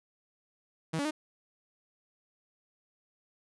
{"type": "tone with pitch steps", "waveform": "sawtooth", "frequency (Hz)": [160.8, 285.5, 307], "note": ["E3", "D4", "D#4"], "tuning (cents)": [-43, -49, -23], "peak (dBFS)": -26, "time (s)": [0.93, 1.11], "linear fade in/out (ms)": 10, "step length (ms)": 60, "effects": ["resampled to 24000 Hz"]}